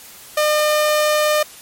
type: tone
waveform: sawtooth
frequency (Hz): 605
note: D#5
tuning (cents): -49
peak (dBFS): -10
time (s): 0.37-1.43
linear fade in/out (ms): 5
effects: white hiss -40 dBFS RMS until 1.61 s + MP3 64 kbps